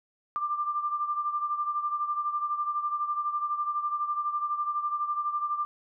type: beating tone pair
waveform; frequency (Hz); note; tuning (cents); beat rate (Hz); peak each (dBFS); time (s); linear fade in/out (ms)
sine; 1186 / 1198; D6 / D6; +17 / +34; 12; -28 / -34; 0.36-5.65; 0
effects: none